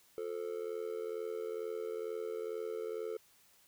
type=tone with amplitude modulation; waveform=triangle; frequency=440 Hz; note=A4; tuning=in tune; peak=-31 dBFS; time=0.18-3.17 s; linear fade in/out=0 ms; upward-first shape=sine; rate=82.2 Hz; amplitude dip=90%; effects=white hiss -66 dBFS RMS until 3.67 s